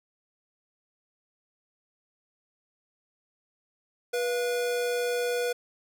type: tone pair together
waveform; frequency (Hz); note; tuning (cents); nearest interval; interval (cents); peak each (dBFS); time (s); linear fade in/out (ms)
square; 486.6 / 695; B4 / F5; -26 / -9; tritone; 617; -27 / -38; 4.13-5.53; 10
effects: none